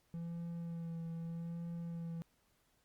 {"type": "tone with vibrato", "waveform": "triangle", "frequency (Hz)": 167.6, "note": "E3", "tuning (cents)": 29, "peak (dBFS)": -38, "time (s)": [0.14, 2.22], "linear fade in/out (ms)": 0, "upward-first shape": "sine", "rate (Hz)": 0.8, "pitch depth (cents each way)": 21, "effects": ["pink hiss -75 dBFS RMS until 2.84 s", "Opus 48 kbps"]}